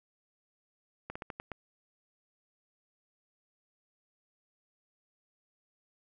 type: slowing click train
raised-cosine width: 0.5 ms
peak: -24 dBFS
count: 6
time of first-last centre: 1.1-1.517 s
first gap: 55 ms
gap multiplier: 1.21
effects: none